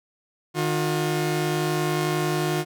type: tone pair together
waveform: sawtooth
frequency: 153.29 / 357.9 Hz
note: D#3 / F4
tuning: -25 / +42 cents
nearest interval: octave + minor third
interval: 1467 cents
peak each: -21 dBFS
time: 0.54-2.65 s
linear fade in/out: 50 ms
effects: none